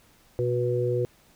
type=harmonic tone; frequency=122.3 Hz; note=B2; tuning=16 cents flat; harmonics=1 / 3 / 4; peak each=-27 / -27 / -27 dBFS; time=0.39-1.05 s; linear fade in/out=0 ms; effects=pink hiss -59 dBFS RMS until 1.35 s